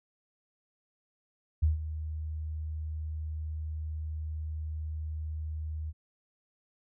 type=tone with ADSR envelope; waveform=sine; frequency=77.78 Hz; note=D#2; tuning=in tune; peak=-20 dBFS; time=1.62-5.93 s; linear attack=14 ms; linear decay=140 ms; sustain=-13 dB; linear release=40 ms; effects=none